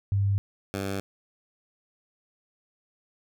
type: tone pair in turn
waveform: sine / 10% pulse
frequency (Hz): 99.4 / 97.75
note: G2 / G2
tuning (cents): +25 / -4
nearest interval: unison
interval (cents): 29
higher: first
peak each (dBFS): -21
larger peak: neither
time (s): 0.12-0.38 / 0.74-1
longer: neither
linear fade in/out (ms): 0
effects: none